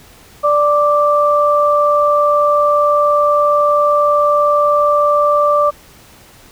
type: tone pair together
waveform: sine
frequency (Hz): 587.4 / 1174.7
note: D5 / D6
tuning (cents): 0 / 0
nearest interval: octave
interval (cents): 1200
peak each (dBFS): -12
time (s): 0.43-5.71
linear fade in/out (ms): 20
effects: pink hiss -43 dBFS RMS until 6.51 s